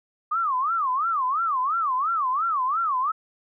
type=tone with vibrato; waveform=sine; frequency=1174.7 Hz; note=D6; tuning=in tune; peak=-21 dBFS; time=0.31-3.12 s; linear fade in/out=10 ms; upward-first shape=sine; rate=2.9 Hz; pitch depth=270 cents each way; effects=none